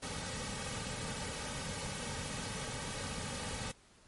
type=noise with comb filter; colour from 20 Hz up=pink; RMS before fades=-40 dBFS; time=0.02-3.72 s; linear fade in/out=10 ms; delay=2.9 ms; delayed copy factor=-0.7; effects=pink hiss -63 dBFS RMS until 4.07 s + MP3 48 kbps